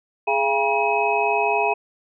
sine tone cluster, 418.1 / 686 / 810 / 961 / 2545 Hz, G#4 / F5 / G#5 / B5 / D#7, +12 / -31 / -43 / -48 / +39 cents, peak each -24 dBFS, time 0.27-1.74 s, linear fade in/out 10 ms, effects none

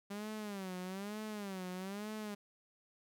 sawtooth tone with vibrato, 198.2 Hz, G3, 19 cents sharp, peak -37 dBFS, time 0.1-2.35 s, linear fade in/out 10 ms, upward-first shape sine, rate 1.1 Hz, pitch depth 150 cents each way, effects none

